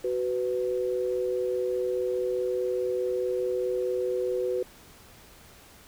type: tone pair together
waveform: sine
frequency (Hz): 372.9 / 497.7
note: F#4 / B4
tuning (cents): +14 / +13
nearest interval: perfect fourth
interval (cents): 499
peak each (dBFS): -28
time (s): 0.04-4.63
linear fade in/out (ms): 5
effects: pink hiss -52 dBFS RMS until 5.87 s

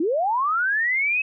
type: linear sweep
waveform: sine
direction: up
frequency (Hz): 293.7 to 2586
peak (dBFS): -19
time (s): 0-1.22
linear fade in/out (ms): 5
effects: none

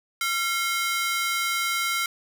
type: ring-modulated tone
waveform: sawtooth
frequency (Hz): 1760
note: A6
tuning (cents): 0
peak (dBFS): -17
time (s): 0.21-2.06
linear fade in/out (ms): 2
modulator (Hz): 390
effects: none

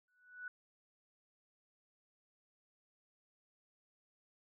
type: tone with exponential growth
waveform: sine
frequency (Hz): 1480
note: F#6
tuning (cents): 0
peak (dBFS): -40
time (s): 0.08-0.48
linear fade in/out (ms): 2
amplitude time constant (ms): 85
effects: none

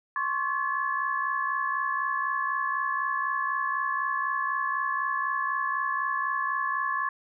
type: tone cluster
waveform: sine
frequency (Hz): 1064 / 1128 / 1715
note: C6 / C#6 / A6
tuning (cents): +29 / +30 / -45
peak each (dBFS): -30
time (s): 0.16-7.09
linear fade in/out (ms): 2
effects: none

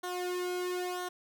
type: tone with flanger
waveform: sawtooth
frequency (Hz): 360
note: F#4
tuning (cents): -47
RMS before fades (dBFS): -35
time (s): 0.03-1.09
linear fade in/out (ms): 10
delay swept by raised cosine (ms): 0.4 to 1.7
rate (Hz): 1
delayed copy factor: -0.8
effects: none

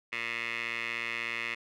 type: tone with band-pass filter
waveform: 15% pulse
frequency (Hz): 116.54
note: A#2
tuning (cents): 0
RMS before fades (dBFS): -35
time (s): 0.12-1.55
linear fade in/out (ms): 10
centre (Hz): 2300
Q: 8.3
effects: none

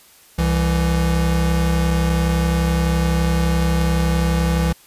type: tone pair together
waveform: square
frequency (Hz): 66.1 / 166.56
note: C2 / E3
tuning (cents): +18 / +18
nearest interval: octave + major third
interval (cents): 1600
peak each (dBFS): -19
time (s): 0.38-4.73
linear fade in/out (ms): 10
effects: white hiss -49 dBFS RMS until 4.86 s + resampled to 32000 Hz

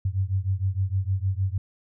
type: beating tone pair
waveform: sine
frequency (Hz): 93 / 99.5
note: F#2 / G2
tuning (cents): +9 / +26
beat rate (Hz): 6.5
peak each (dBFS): -25 / -26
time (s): 0.05-1.58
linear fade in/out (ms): 5
effects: none

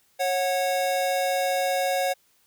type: tone pair together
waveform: square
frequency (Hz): 548.7 / 734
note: C#5 / F#5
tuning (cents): -18 / -14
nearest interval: perfect fourth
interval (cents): 504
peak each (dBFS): -26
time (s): 0.19-2.14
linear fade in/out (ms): 20
effects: white hiss -64 dBFS RMS until 2.46 s

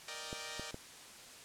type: chord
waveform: 5% pulse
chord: Eb major seventh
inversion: second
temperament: equal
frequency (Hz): 466.2 / 587.3 / 622.3 / 784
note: Bb4 / D5 / Eb5 / G5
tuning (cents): 0 / 0 / 0 / 0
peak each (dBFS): -37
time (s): 0.08-0.71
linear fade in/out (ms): 2
type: clicks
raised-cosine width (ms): 2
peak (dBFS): -29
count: 3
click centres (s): 0.329 / 0.596 / 0.744
effects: white hiss -53 dBFS RMS until 1.44 s + low-pass 9000 Hz 12 dB/octave

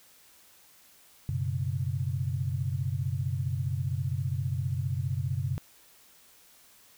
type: chord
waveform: sine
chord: F# suspended fourth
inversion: none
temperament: equal with one note detuned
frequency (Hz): 94.12 / 123.47 / 138.59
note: F#2 / B2 / C#3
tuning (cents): +30 / 0 / 0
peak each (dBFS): -32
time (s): 1.29-5.58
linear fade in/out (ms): 0
effects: white hiss -58 dBFS RMS until 6.97 s

